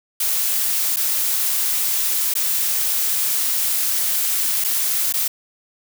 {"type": "noise with dropouts", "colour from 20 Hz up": "blue", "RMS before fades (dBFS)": -20, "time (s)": [0.2, 5.28], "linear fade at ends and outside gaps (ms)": 5, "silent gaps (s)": [[0.962, 0.968], [2.339, 2.352], [4.641, 4.645], [5.126, 5.138]], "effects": []}